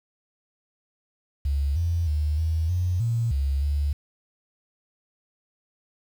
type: tone with pitch steps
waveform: sine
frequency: 70.3 / 84.7 / 75.6 / 80.5 / 89.6 / 115.9 / 69 / 72.2 Hz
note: C#2 / E2 / D#2 / E2 / F2 / A#2 / C#2 / D2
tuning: +25 / +48 / -49 / -41 / +45 / -10 / -7 / -29 cents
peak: -21 dBFS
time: 1.45-3.93 s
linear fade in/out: 5 ms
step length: 310 ms
effects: 8-bit